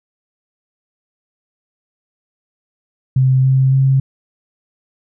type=tone with pitch steps; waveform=sine; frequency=130.81 / 132.48 / 134.18 Hz; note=C3 / C3 / C3; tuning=0 / +22 / +44 cents; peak=-9 dBFS; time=3.16-4 s; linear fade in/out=5 ms; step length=280 ms; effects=none